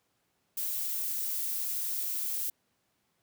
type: noise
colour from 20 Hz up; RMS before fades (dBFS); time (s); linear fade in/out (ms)
violet; -33; 0.57-2.5; 5
effects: pink hiss -75 dBFS RMS until 3.22 s + high-pass 100 Hz 12 dB/octave